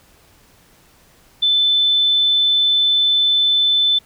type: tone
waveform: sine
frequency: 3520 Hz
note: A7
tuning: in tune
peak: -12 dBFS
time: 1.42-3.99 s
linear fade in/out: 10 ms
effects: pink hiss -52 dBFS RMS until 4.05 s